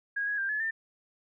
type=tone with pitch steps; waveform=sine; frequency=1641 / 1665 / 1587 / 1712 / 1795 Hz; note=G#6 / G#6 / G6 / A6 / A6; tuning=-21 / +4 / +21 / -48 / +34 cents; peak=-28 dBFS; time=0.16-0.71 s; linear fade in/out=10 ms; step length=110 ms; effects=none